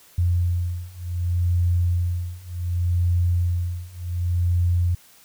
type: beating tone pair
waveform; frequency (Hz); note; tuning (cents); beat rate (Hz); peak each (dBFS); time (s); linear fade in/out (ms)
sine; 87.31 / 87.98; F2 / F2; 0 / +13; 0.67; -23 / -22; 0.18-4.95; 5
effects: white hiss -52 dBFS RMS until 5.24 s